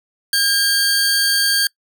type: tone pair together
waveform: sawtooth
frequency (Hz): 1615 / 4549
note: G#6 / C#8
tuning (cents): -49 / +44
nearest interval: octave + tritone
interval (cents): 1793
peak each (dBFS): -14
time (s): 0.33-1.67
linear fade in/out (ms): 2
effects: noise-tail reverb RT60 0.1 s tail -25 dB re dry